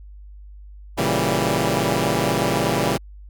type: chord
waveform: 10% pulse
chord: A# diminished seventh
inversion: none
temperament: equal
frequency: 116.54 / 138.59 / 164.81 / 196 Hz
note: A#2 / C#3 / E3 / G3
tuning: 0 / 0 / 0 / 0 cents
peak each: -16 dBFS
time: 0.97-2.98 s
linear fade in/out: 20 ms
effects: added 50 Hz sine -38 dBFS peak until 3.29 s